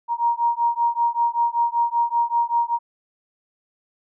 sine beating tone pair, 938 / 943.2 Hz, A#5 / A#5, +11 / +20 cents, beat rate 5.2 Hz, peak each -21 dBFS, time 0.08-2.79 s, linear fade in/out 50 ms, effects none

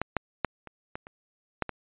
clicks, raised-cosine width 0.5 ms, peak -13 / -10 / -9 / -27 / -20 / -29 / -11 / -18 dBFS, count 8, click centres 0.016 / 0.167 / 0.447 / 0.673 / 0.955 / 1.069 / 1.623 / 1.693 s, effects resampled to 8000 Hz

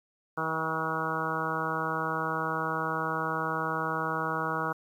harmonic tone, 160 Hz, D#3, 49 cents sharp, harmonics 1 / 2 / 3 / 4 / 5 / 6 / 7 / 8 / 9, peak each -38 / -39 / -37 / -40 / -38 / -37 / -35 / -35 / -35 dBFS, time 0.37-4.73 s, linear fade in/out 10 ms, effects 10-bit

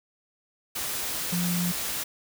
sine tone in noise, 175.6 Hz, F3, 10 cents sharp, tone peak -25 dBFS, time 1.32-1.72 s, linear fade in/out 10 ms, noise white, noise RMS -31 dBFS, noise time 0.75-2.04 s, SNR +3 dB, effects none

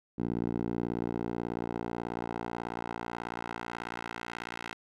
10% pulse tone with band-pass filter sweep, 58.27 Hz, A#1, in tune, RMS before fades -36 dBFS, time 0.18-4.74 s, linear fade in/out 10 ms, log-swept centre 270 to 2000 Hz, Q 0.97, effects none

